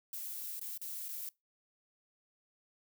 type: noise with dropouts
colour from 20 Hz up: violet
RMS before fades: -42 dBFS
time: 0.13-1.29 s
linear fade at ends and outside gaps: 1 ms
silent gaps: 0.595-0.613 / 0.776-0.815 / 1.084-1.089 s
effects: noise-tail reverb RT60 0.2 s tail -23 dB re dry